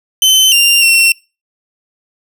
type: tone with pitch steps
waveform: sawtooth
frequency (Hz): 3063 / 2785 / 2717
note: G7 / F7 / F7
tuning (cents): -41 / -5 / -48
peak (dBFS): -3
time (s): 0.22-1.12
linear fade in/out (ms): 2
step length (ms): 300
effects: noise-tail reverb RT60 0.3 s tail -24 dB re dry